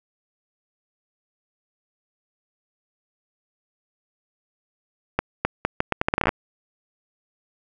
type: accelerating click train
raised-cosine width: 0.5 ms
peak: -4 dBFS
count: 15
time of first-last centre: 5.19-6.291 s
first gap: 260 ms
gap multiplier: 0.77
effects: none